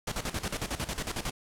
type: noise with tremolo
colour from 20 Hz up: pink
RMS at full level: -32 dBFS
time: 0.07-1.31 s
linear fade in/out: 5 ms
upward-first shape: square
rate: 11 Hz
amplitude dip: 75%
effects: low-pass 11000 Hz 12 dB/octave